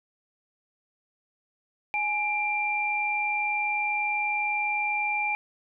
sine tone pair together, 836 / 2369 Hz, G#5 / D7, +11 / +14 cents, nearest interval octave + tritone, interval 1803 cents, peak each -29 / -26 dBFS, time 1.94-5.35 s, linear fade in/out 0 ms, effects none

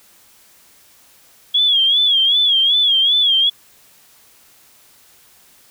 sine tone with vibrato, 3322 Hz, G#7, in tune, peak -11 dBFS, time 1.54-3.5 s, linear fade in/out 10 ms, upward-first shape sine, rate 2.6 Hz, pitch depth 100 cents each way, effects white hiss -50 dBFS RMS until 5.7 s

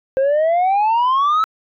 sine exponential sweep, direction up, 523.3 to 1318.5 Hz, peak -10 dBFS, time 0.17-1.44 s, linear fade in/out 0 ms, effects tanh soft clip ceiling -12 dBFS

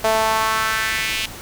sawtooth tone with high-pass filter sweep, 220.3 Hz, A3, 2 cents sharp, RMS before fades -20 dBFS, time 0.04-1.26 s, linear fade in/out 5 ms, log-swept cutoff 630 to 2800 Hz, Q 2.5, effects pink hiss -35 dBFS RMS until 1.41 s

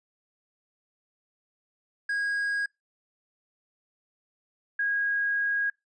triangle / sine tone pair in turn, 1641 / 1641 Hz, G#6 / G#6, -21 / -21 cents, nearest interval unison, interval 0 cents, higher neither, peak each -24 dBFS, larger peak neither, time 2.09-2.66 / 4.79-5.7 s, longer second, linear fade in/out 5 ms, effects noise-tail reverb RT60 0.2 s tail -25 dB re dry + resampled to 22050 Hz

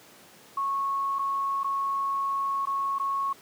sine tone with dropouts, 1100 Hz, C#6, 14 cents flat, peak -25 dBFS, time 0.57-3.33 s, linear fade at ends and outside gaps 5 ms, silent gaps 1.187-1.191 / 1.634-1.643 / 2.655-2.67 / 2.985-2.997 s, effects pink hiss -52 dBFS RMS until 3.41 s + high-pass 200 Hz 12 dB/octave

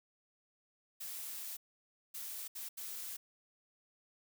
blue noise bursts at uneven times, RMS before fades -44 dBFS, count 4, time 1-1.57 / 2.14-2.48 / 2.55-2.69 / 2.77-3.17 s, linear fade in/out 10 ms, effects none

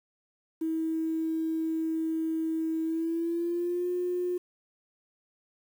triangle tone with pitch glide, 321.9 to 357.2 Hz, E4 to F4, -41 to +39 cents, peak -23 dBFS, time 0.61-4.38 s, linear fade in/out 10 ms, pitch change +180 cents, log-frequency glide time 2.84-3.89 s, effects tanh soft clip ceiling -25 dBFS + 9-bit

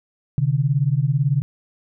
sine beating tone pair, 130.81 / 148.81 Hz, C3 / D3, 0 / +23 cents, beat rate 18 Hz, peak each -19 dBFS, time 0.38-1.42 s, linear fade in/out 0 ms, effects none

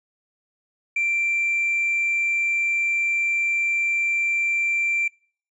triangle tone with tanh clipping, 2355 Hz, D7, 4 cents sharp, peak -20 dBFS, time 0.96-5.08 s, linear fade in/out 5 ms, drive 5 dB, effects noise-tail reverb RT60 0.5 s tail -26 dB re dry + resampled to 22050 Hz

